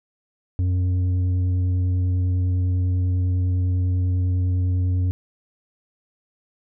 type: tone with tanh clipping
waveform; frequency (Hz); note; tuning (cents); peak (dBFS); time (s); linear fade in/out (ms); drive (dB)
triangle; 91; F#2; -28; -19; 0.59-5.11; 0; 10
effects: none